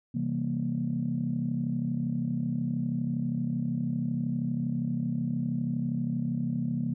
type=chord; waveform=sine; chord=C dominant seventh; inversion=none; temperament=just; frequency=130.81 / 163.52 / 196.22 / 235.5 Hz; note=C3 / E3 / G3 / Bb3; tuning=0 / -14 / +2 / +18 cents; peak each=-33 / -32 / -36 / -30 dBFS; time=0.14-6.94 s; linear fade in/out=10 ms; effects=tanh soft clip ceiling -18 dBFS